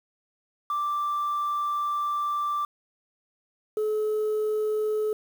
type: tone pair in turn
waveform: sine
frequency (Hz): 1174.7 / 428.5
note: D6 / A4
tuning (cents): 0 / -46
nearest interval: octave + perfect fourth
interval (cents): 1746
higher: first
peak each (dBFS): -23 / -21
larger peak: second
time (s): 0.7-2.65 / 3.77-5.13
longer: first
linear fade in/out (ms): 2
effects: tanh soft clip ceiling -22 dBFS + 8-bit